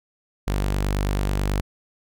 sawtooth tone, 49.19 Hz, G1, 7 cents sharp, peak -17 dBFS, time 0.47-1.61 s, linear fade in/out 10 ms, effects none

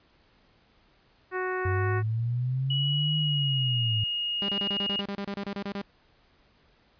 harmonic tone, 369.6 Hz, F#4, 2 cents flat, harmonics 1 / 2 / 3 / 4 / 5 / 6 / 7, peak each -30 / -38 / -35 / -36 / -36 / -48 / -48 dBFS, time 1.31-2.03 s, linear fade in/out 50 ms
sine linear two-way sweep, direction up then down, 92.5 to 155.5 to 106 Hz, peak -25 dBFS, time 1.65-4.04 s, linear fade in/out 5 ms, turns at 3.18 s
sine tone with pitch glide, 2923 to 2864 Hz, F#7 to F7, -22 to +43 cents, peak -27 dBFS, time 2.7-5.01 s, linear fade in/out 5 ms, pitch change -35 cents, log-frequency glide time 2.87-3.87 s
sawtooth tone bursts, 200 Hz, G3, 35 cents sharp, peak -27 dBFS, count 15, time 4.42-5.816 s, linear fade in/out 0 ms, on 66 ms, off 29 ms
effects pink hiss -63 dBFS RMS until 6.99 s + resampled to 11025 Hz

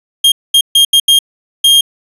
45% pulse tone bursts at uneven times, 3222 Hz, G7, 47 cents sharp, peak -4 dBFS, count 6, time 0.24-0.32 / 0.54-0.61 / 0.75-0.85 / 0.93-1 / 1.08-1.19 / 1.64-1.81 s, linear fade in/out 5 ms, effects resampled to 32000 Hz + 7-bit

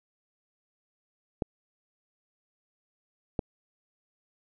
clicks, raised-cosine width 2 ms, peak -14 dBFS, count 2, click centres 1.422 / 3.392 s, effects none

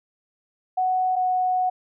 sine tone pair in turn, 742 / 736.9 Hz, F#5 / F#5, +5 / -7 cents, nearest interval unison, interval 12 cents, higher first, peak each -19 dBFS, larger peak neither, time 0.77-1.16 / 1.16-1.7 s, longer second, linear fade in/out 10 ms, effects none

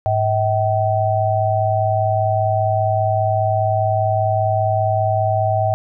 sine tone cluster, 105.5 / 640 / 765 Hz, G#2 / D#5 / G5, +28 / +49 / -42 cents, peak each -19 dBFS, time 0.06-5.74 s, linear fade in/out 0 ms, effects none

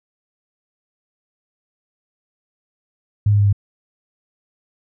sine tone with pitch steps, 103.83 / 102.76 / 101.69 / 100.64 Hz, G#2 / G#2 / G#2 / G2, 0 / -18 / -36 / +46 cents, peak -11 dBFS, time 3.26-3.528 s, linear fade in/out 5 ms, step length 67 ms, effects none

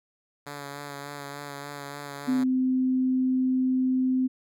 5% pulse tone with vibrato, 142.8 Hz, D3, 48 cents flat, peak -25 dBFS, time 0.46-2.44 s, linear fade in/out 10 ms, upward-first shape sine, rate 3.4 Hz, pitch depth 22 cents each way
sine tone, 257.7 Hz, C4, 26 cents flat, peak -21 dBFS, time 2.27-4.28 s, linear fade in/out 20 ms
effects none

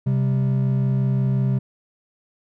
triangle tone pair together, 131.55 / 197.1 Hz, C3 / G3, +10 / +10 cents, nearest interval perfect fifth, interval 700 cents, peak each -16 / -23 dBFS, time 0.06-1.59 s, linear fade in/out 10 ms, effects none

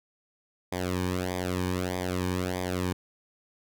sawtooth tone with flanger, 91.1 Hz, F#2, 26 cents flat, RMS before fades -30 dBFS, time 0.72-2.93 s, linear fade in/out 5 ms, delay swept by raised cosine 0.71 to 1.51 ms, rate 1.6 Hz, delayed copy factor -0.9, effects none

